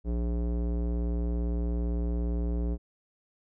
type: tone with low-pass filter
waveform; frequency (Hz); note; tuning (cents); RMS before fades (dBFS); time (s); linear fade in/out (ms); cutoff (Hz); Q
square; 58.8; A#1; +16; -29; 0.04-2.78; 50; 430; 1.3
effects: none